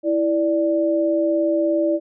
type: tone pair together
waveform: sine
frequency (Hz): 329.6 / 587.3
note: E4 / D5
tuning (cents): 0 / 0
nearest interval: minor seventh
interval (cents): 1000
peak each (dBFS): -19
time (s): 0.03-2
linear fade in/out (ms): 50
effects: none